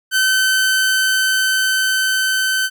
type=tone with level ramp; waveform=sawtooth; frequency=1532 Hz; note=G6; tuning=40 cents flat; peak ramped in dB=-9 to -12 dBFS; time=0.11-2.7 s; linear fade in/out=50 ms; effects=none